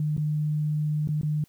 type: tone with dropouts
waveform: sine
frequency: 151.3 Hz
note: D#3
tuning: 48 cents flat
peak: -23 dBFS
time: 0-1.44 s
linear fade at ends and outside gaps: 2 ms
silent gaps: 0.167-0.178 / 1.075-1.088 / 1.213-1.231 s
effects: white hiss -63 dBFS RMS until 1.48 s